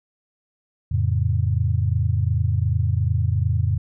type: chord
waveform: sine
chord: F augmented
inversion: none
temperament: equal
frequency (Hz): 87.31 / 110 / 138.59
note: F2 / A2 / C#3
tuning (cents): 0 / 0 / 0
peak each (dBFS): -21 / -21 / -25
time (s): 0.91-3.78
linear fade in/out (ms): 10
effects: none